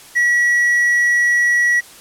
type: tone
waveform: triangle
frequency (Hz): 1930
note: B6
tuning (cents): -40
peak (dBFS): -10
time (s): 0.15-1.81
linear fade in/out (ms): 20
effects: white hiss -41 dBFS RMS until 2 s + low-pass 12000 Hz 12 dB/octave